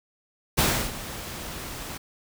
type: noise with ADSR envelope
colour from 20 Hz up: pink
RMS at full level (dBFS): -20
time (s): 0.57-1.98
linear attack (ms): 20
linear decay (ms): 320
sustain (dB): -16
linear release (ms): 12
effects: none